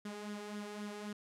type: tone with flanger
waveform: sawtooth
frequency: 207.7 Hz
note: G#3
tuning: in tune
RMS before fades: -44 dBFS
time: 0.05-1.13 s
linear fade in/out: 5 ms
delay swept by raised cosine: 0.57 to 2.57 ms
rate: 3.8 Hz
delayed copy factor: +0.55
effects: low-pass 10000 Hz 12 dB/octave